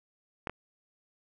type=clicks; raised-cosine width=0.5 ms; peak=-18 / -21 dBFS; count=2; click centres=0.472 / 0.496 s; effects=none